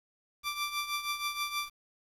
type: tone with tremolo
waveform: 15% pulse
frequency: 1174.7 Hz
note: D6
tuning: in tune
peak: -23 dBFS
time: 0.43-1.7 s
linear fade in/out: 50 ms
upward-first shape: triangle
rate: 6.3 Hz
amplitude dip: 75%
effects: resampled to 32000 Hz + 9-bit